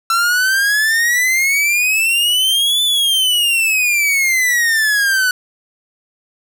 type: exponential two-way sweep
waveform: 45% pulse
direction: up then down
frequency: 1342 to 3520 to 1478 Hz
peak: -12 dBFS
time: 0.1-5.31 s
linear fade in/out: 2 ms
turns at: 2.83 s
effects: none